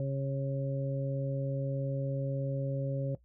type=harmonic tone; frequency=136.8 Hz; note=C#3; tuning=23 cents flat; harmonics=1 / 2 / 3 / 4; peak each=-31 / -41 / -46 / -36 dBFS; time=0-3.15 s; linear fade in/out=2 ms; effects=noise-tail reverb RT60 0.1 s tail -17 dB re dry + added 60 Hz sine -61 dBFS peak until 3.24 s